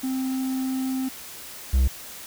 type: tone pair in turn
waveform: triangle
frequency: 261.6 / 64.87 Hz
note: C4 / C2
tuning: 0 / -14 cents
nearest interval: 2 octaves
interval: 2414 cents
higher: first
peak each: -22 / -14 dBFS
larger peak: second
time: 0.03-1.09 / 1.73-1.88 s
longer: first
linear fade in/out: 10 ms
effects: white hiss -40 dBFS RMS until 2.26 s